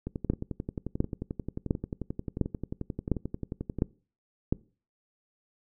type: two click trains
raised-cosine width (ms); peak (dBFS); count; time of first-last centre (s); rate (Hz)
3; -11 / -20; 7 / 43; 0.3-4.525 / 0.07-3.787; 1.42 / 11.3
effects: noise-tail reverb RT60 0.4 s tail -23 dB re dry